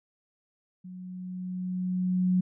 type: tone with level ramp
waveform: sine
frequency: 182.9 Hz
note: F#3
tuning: 20 cents flat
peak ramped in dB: -40 to -20 dBFS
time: 0.84-2.41 s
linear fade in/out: 10 ms
effects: none